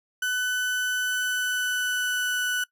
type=tone with pitch glide; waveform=35% pulse; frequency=1500 to 1486.2 Hz; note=F#6 to F#6; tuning=+23 to +7 cents; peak=-22 dBFS; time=0.22-2.64 s; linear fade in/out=5 ms; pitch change=-16 cents; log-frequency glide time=1.02-2.47 s; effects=noise-tail reverb RT60 0.1 s tail -21 dB re dry